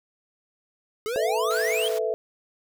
square exponential sweep, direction up, 415.3 to 3279 Hz, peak -27 dBFS, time 1.06-1.88 s, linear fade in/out 0 ms
sine chord, A suspended second, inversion none, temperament just, 440 / 495 / 660 Hz, A4 / B4 / E5, 0 / +4 / +2 cents, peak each -26 / -29 / -28 dBFS, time 1.16-2.14 s, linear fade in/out 0 ms
pink high-pass noise, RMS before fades -39 dBFS, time 1.5-1.99 s, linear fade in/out 10 ms, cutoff 610 Hz, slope 24 dB/octave
effects none

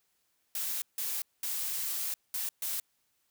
blue noise bursts at uneven times, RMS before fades -34 dBFS, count 5, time 0.55-0.82 / 0.98-1.22 / 1.43-2.14 / 2.34-2.49 / 2.62-2.8 s, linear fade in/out 2 ms, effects white hiss -75 dBFS RMS until 3.3 s

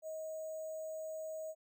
sine tone with sample-and-hold, 631 Hz, D#5, 24 cents sharp, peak -40 dBFS, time 0.02-1.55 s, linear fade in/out 50 ms, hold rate 7350 Hz, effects none

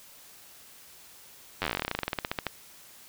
slowing click train, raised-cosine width 0.3 ms, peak -12 dBFS, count 26, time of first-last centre 1.62-2.467 s, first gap 10 ms, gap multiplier 1.09, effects white hiss -52 dBFS RMS until 3.08 s

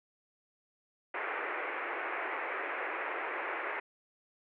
white band-pass noise, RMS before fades -37 dBFS, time 1.14-3.8 s, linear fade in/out 5 ms, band 330 to 2300 Hz, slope 48 dB/octave, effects none

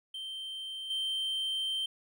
triangle tone with level steps, 3127 Hz, G7, 5 cents flat, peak -36 / -29 dBFS, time 0.14-1.86 s, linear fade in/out 5 ms, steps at 0.9 s, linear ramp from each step 5 ms, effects none

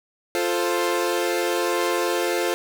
sawtooth chord, F major, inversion none, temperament equal, 349.2 / 440 / 523.3 Hz, F4 / A4 / C5, 0 / 0 / 0 cents, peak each -20 / -23 / -22 dBFS, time 0.35-2.54 s, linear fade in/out 0 ms, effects none

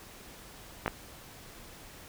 clicks, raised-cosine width 0.5 ms, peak -14 dBFS, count 2, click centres 0.861 / 0.879 s, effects pink hiss -50 dBFS RMS until 2.08 s

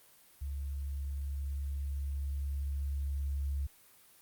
sine tone with level ramp, 70 Hz, C#2, 18 cents sharp, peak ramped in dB -35 to -31 dBFS, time 0.41-3.67 s, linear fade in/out 10 ms, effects white hiss -61 dBFS RMS until 4.21 s + Opus 32 kbps

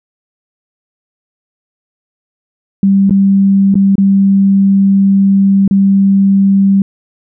sine tone with dropouts, 196 Hz, G3, in tune, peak -5 dBFS, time 2.83-6.82 s, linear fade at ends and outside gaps 2 ms, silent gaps 3.096-3.107 / 3.743-3.754 / 3.955-3.981 / 5.678-5.71 s, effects none

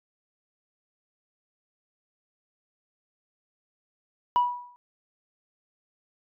sine tone with exponential decay, 976 Hz, B5, 21 cents flat, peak -14 dBFS, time 4.36-4.76 s, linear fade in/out 0 ms, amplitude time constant 86 ms, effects tanh soft clip ceiling -16 dBFS

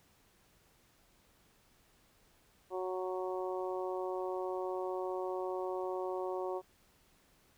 harmonic tone, 184.9 Hz, F#3, 1 cent flat, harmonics 2 / 3 / 4 / 5 / 6, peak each -37 / -41 / -43 / -45 / -47 dBFS, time 2.7-6.62 s, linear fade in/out 50 ms, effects pink hiss -68 dBFS RMS until 7.57 s

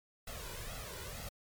pink noise with flanger, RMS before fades -44 dBFS, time 0.27-1.29 s, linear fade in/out 5 ms, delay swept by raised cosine 1.5 to 2.05 ms, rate 2.1 Hz, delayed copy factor +0.75, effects MP3 96 kbps

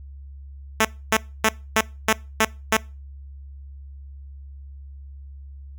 5% pulse tone bursts, 220 Hz, A3, in tune, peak -4 dBFS, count 7, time 0.8-2.77 s, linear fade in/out 5 ms, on 50 ms, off 270 ms, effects noise-tail reverb RT60 0.3 s tail -23 dB re dry + added 69 Hz sine -37 dBFS peak until 5.78 s

